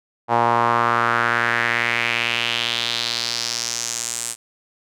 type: tone with band-pass filter sweep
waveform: sawtooth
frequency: 117.8 Hz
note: A#2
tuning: 19 cents sharp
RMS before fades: -21 dBFS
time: 0.28-4.36 s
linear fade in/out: 50 ms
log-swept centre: 850 to 8500 Hz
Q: 3.1
effects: none